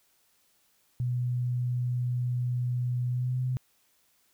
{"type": "tone with pitch glide", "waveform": "sine", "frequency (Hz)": [123.47, 127.38], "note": ["B2", "C3"], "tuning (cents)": [0, -46], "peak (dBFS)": -26, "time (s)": [1, 3.57], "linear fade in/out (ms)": 0, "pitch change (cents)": 54, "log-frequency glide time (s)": [3.08, 3.4], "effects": ["white hiss -68 dBFS RMS until 4.33 s"]}